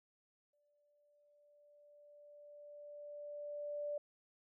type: tone with exponential growth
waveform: sine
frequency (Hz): 586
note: D5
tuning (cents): -4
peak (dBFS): -37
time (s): 0.53-3.98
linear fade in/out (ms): 5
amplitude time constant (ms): 750
effects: none